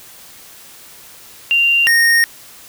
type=tone pair in turn; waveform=sine / square; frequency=2777 / 1853.4 Hz; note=F7 / A#6; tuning=-10 / -10 cents; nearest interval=perfect fifth; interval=700 cents; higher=first; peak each=-10 dBFS; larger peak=neither; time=1.51-1.87 / 1.87-2.24 s; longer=second; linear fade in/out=0 ms; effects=white hiss -40 dBFS RMS until 2.68 s